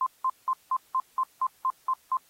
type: tone bursts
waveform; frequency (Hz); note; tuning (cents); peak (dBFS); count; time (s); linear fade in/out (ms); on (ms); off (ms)
sine; 1043; C6; -6; -22; 10; 0.01-2.17; 2; 54; 180
effects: white hiss -62 dBFS RMS until 2.29 s + AAC 48 kbps